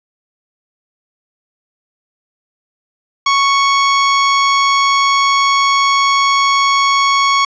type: tone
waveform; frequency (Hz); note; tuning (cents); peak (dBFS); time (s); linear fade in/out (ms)
sawtooth; 1108.7; C#6; 0; -6; 3.26-7.45; 5
effects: resampled to 16000 Hz + 7-bit